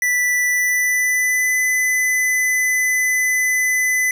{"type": "tone with pitch glide", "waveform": "square", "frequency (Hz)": [1975.5, 2010], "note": ["B6", "B6"], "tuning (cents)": [0, 30], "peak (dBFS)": -16, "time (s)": [0.02, 4.11], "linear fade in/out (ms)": 2, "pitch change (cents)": 30, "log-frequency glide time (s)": [0.49, 1.58], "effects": []}